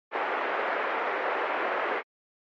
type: band-pass noise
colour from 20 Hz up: pink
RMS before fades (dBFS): -29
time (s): 0.11-2.03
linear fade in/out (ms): 50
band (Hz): 420 to 2100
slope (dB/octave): 24
effects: MP3 48 kbps